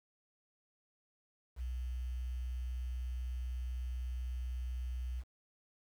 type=tone with quantisation; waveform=sine; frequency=62 Hz; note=B1; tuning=7 cents sharp; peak=-36 dBFS; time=1.56-5.24 s; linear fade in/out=50 ms; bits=10; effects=none